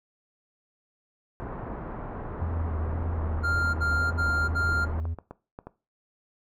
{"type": "low-pass noise", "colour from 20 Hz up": "pink", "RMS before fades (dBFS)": -36, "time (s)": [1.4, 5], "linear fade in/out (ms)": 0, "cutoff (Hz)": 1300, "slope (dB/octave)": 24}
{"type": "tone with vibrato", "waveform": "triangle", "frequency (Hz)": 80.9, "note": "E2", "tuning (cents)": -32, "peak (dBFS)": -26, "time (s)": [2.4, 5.15], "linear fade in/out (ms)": 20, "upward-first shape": "square", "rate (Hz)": 1.9, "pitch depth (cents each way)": 39}
{"type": "tone bursts", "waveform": "triangle", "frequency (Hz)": 1396.9, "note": "F6", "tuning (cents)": 0, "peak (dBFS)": -23, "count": 4, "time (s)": [3.43, 4.856], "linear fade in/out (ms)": 20, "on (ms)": 310, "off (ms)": 62}
{"type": "clicks", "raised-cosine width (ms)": 1, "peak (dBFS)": -25, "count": 8, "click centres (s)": [3.764, 4.125, 4.472, 5.054, 5.187, 5.31, 5.589, 5.67]}
{"effects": ["noise-tail reverb RT60 0.3 s tail -18 dB re dry"]}